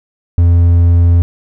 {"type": "tone", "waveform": "triangle", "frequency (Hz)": 85.9, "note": "F2", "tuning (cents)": -28, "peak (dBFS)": -3, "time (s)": [0.38, 1.22], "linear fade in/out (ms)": 0, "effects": []}